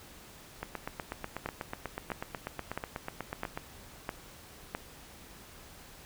two click trains, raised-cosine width 0.5 ms, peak -18 / -20 dBFS, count 6 / 25, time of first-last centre 1.46-4.749 / 0.63-3.575 s, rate 1.52 / 8.15 Hz, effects pink hiss -52 dBFS RMS until 6.05 s

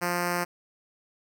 5% pulse tone with notch filter, 175.6 Hz, F3, 10 cents sharp, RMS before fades -28 dBFS, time 0.01-0.45 s, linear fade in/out 20 ms, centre 3500 Hz, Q 1.5, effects none

